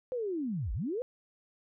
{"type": "linear two-way sweep", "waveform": "sine", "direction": "down then up", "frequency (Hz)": [520, 41.2, 520], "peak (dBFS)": -31, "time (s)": [0.12, 1.02], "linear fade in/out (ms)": 0, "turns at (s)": 0.73, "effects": []}